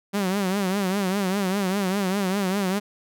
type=tone with vibrato; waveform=sawtooth; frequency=193.6 Hz; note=G3; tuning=21 cents flat; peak=-18 dBFS; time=0.13-2.8 s; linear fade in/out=20 ms; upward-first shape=triangle; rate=5 Hz; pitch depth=130 cents each way; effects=none